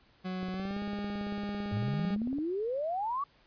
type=tone with pitch glide; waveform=40% pulse; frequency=185 to 204.1 Hz; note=F#3 to G#3; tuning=0 to -30 cents; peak=-33 dBFS; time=0.24-2.16 s; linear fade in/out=20 ms; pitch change=+170 cents; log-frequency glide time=0.52-0.8 s
type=click train; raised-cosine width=2 ms; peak=-30 dBFS; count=36; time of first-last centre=0.43-2.385 s; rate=17.9 Hz
type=exponential sweep; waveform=sine; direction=up; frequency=101.4 to 1167 Hz; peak=-30 dBFS; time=1.72-3.24 s; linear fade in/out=5 ms
effects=pink hiss -64 dBFS RMS until 3.46 s + resampled to 11025 Hz